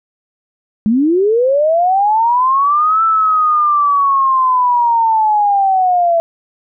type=linear two-way sweep; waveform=sine; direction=up then down; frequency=203.8 to 1330 to 664 Hz; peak=-9 dBFS; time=0.86-6.2 s; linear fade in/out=0 ms; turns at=3.03 s; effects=none